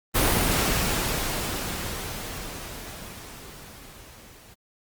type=noise with level ramp; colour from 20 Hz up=pink; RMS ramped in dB=-20 to -50 dBFS; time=0.14-4.55 s; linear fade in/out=20 ms; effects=Opus 32 kbps